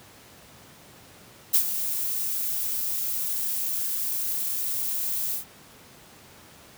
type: noise with ADSR envelope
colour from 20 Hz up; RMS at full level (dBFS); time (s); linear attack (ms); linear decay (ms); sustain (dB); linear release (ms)
violet; -17; 1.53-5.45; 17; 80; -11; 110
effects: pink hiss -50 dBFS RMS until 6.77 s + high-pass 80 Hz 12 dB/octave